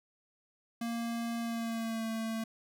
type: tone with pitch glide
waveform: square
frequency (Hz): 232.6 to 224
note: A#3 to A3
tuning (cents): -4 to +31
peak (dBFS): -34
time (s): 0.81-2.44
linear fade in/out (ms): 5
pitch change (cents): -65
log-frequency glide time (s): 1.4-2.05
effects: none